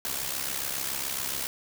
white noise with amplitude modulation, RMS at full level -29 dBFS, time 0.05-1.47 s, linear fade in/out 0 ms, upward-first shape sine, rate 67.1 Hz, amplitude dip 65%, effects none

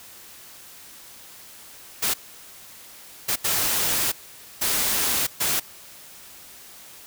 white noise bursts at uneven times, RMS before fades -23 dBFS, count 5, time 2.02-2.14 / 3.28-3.36 / 3.44-4.12 / 4.61-5.27 / 5.4-5.6 s, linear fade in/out 10 ms, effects white hiss -45 dBFS RMS until 7.06 s

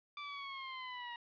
20% pulse linear sweep, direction down, 1174.7 to 945 Hz, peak -38 dBFS, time 0.17-1.16 s, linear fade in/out 2 ms, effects resampled to 11025 Hz + 11-bit

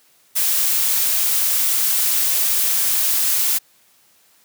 blue noise, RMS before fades -18 dBFS, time 0.35-3.59 s, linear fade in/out 20 ms, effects white hiss -56 dBFS RMS until 4.44 s + high-pass 100 Hz 12 dB/octave

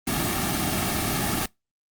pink noise with comb filter, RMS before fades -25 dBFS, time 0.07-1.46 s, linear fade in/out 5 ms, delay 2 ms, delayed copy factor -0.95, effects noise-tail reverb RT60 0.2 s tail -26 dB re dry + Opus 24 kbps

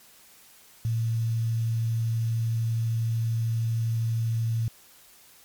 sine tone with quantisation, 114.1 Hz, A#2, 37 cents flat, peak -23 dBFS, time 0.85-4.68 s, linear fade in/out 0 ms, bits 8, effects white hiss -54 dBFS RMS until 5.44 s + MP3 96 kbps

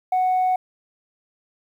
sine tone, 740 Hz, F#5, in tune, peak -15 dBFS, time 0.12-0.56 s, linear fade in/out 5 ms, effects tanh soft clip ceiling -15 dBFS + 9-bit

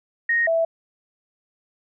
sine tone pair in turn, 1864.7 / 659.3 Hz, A#6 / E5, 0 / 0 cents, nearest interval octave + tritone, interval 1800 cents, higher first, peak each -17 dBFS, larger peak neither, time 0.29-0.47 / 0.47-0.65 s, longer neither, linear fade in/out 5 ms, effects none

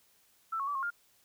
sine tone with pitch steps, 1327 / 1101 / 1152 / 1079 / 1407 Hz, E6 / C#6 / D6 / C#6 / F6, +11 / -12 / -34 / -47 / +12 cents, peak -31 dBFS, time 0.52-0.905 s, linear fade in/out 10 ms, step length 77 ms, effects white hiss -67 dBFS RMS until 1.24 s

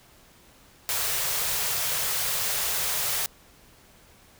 white band-stop noise, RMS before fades -27 dBFS, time 0.89-3.26 s, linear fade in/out 0 ms, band 170 to 390 Hz, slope 48 dB/octave, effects pink hiss -55 dBFS RMS until 4.39 s

